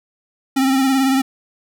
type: tone with vibrato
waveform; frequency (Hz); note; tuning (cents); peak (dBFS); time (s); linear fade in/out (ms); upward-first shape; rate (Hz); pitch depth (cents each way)
square; 266.8; C4; +34; -14; 0.56-1.22; 10; triangle; 18; 47
effects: none